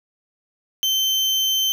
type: tone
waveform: 35% pulse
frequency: 3097 Hz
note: G7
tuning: 22 cents flat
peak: -16 dBFS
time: 0.83-1.72 s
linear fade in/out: 0 ms
effects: 9-bit